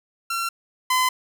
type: tone pair in turn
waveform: sawtooth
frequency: 1362 / 1020.3 Hz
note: F6 / C6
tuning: -44 / -44 cents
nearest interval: perfect fourth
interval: 500 cents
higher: first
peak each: -20 / -14 dBFS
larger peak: second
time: 0.3-0.49 / 0.9-1.09 s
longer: neither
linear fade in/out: 5 ms
effects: none